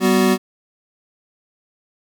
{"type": "tone cluster", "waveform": "square", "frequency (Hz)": [193.4, 246.8, 371.5], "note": ["G3", "B3", "F#4"], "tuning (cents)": [-23, -1, 7], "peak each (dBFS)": -18, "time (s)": [0, 0.38], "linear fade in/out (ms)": 50, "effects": []}